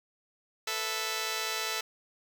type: chord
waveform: 5% pulse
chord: A suspended second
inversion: none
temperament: just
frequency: 440 / 495 / 660 Hz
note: A4 / B4 / E5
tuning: 0 / +4 / +2 cents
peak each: -23 / -28 / -27 dBFS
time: 0.67-1.81 s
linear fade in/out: 5 ms
effects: none